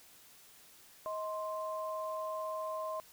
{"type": "tone pair together", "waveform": "sine", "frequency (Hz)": [632.2, 1047], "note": ["D#5", "C6"], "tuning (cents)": [27, 1], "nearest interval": "major sixth", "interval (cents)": 874, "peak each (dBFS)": [-38, -39], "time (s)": [1.06, 3], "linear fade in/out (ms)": 0, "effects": ["white hiss -59 dBFS RMS until 3.12 s"]}